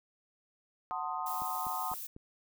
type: chord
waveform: sine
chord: F# diminished seventh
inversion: none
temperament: equal with one note detuned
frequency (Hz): 740 / 893.3 / 1046.5 / 1244.5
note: F#5 / A5 / C6 / Eb6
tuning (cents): 0 / +26 / 0 / 0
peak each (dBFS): -39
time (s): 0.91-1.94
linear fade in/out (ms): 0
type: noise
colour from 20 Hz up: violet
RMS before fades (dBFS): -42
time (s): 1.26-2.07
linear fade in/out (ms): 5
type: click train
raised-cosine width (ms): 3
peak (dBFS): -35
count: 4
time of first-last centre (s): 1.42-2.164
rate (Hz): 4.03
effects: none